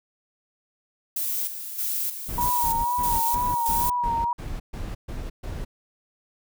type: noise with tremolo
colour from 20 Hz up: violet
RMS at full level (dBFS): -27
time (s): 1.16-3.9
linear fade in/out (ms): 5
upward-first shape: square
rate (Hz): 1.6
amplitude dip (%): 60
type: noise bursts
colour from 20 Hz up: brown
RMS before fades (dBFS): -32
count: 10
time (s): 2.28-5.65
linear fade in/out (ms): 10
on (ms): 220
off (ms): 130
type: tone with vibrato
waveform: sine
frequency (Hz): 953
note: A#5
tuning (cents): +38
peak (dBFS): -22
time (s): 2.38-4.33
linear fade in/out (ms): 2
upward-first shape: sine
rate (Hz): 2.1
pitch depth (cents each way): 51
effects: none